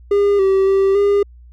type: tone with pitch steps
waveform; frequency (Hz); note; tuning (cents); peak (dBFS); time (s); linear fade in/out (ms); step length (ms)
triangle; 404.6 / 385.8 / 389.3 / 404.4; G#4 / G4 / G4 / G#4; -45 / -28 / -12 / -46; -9; 0.11-1.23; 5; 280
effects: added 60 Hz sine -39 dBFS peak until 1.52 s